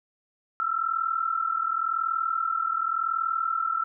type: tone pair together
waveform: sine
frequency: 1316 / 1356.9 Hz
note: E6 / E6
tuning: -3 / +50 cents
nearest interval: minor second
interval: 53 cents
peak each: -27 dBFS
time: 0.6-3.84 s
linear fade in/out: 0 ms
effects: none